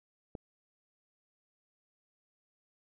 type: click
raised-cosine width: 2 ms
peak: -27 dBFS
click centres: 0.352 s
effects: none